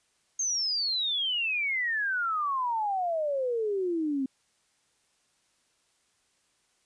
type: exponential sweep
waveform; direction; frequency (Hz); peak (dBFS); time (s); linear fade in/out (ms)
sine; down; 6470 to 259.6; -26; 0.39-4.26; 5
effects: white hiss -70 dBFS RMS until 6.85 s + resampled to 22050 Hz